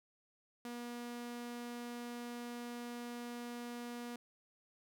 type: tone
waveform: sawtooth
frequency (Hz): 240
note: B3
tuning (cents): -49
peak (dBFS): -39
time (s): 0.65-4.16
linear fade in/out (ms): 2
effects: none